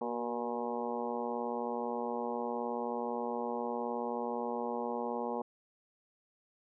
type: harmonic tone with a mistuned harmonic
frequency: 119.2 Hz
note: A#2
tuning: 39 cents sharp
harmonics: 2 / 3 / 4 / 5 / 6 / 7 / 8 / 9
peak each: -40 / -43 / -38 / -43 / -45 / -40 / -44 / -47 dBFS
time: 0.01-5.42 s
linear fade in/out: 5 ms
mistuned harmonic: 3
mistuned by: +57 cents
effects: none